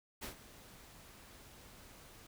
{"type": "noise with ADSR envelope", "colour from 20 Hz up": "pink", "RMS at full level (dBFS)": -42, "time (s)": [0.21, 2.27], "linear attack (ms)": 22, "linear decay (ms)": 110, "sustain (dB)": -15, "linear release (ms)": 7, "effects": []}